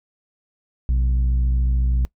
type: tone pair together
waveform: sine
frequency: 60.74 / 128.7 Hz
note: B1 / C3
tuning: -28 / -28 cents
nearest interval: octave + minor second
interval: 1300 cents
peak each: -14 / -26 dBFS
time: 0.89-2.05 s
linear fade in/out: 0 ms
effects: noise-tail reverb RT60 0.1 s tail -22 dB re dry + tanh soft clip ceiling -14 dBFS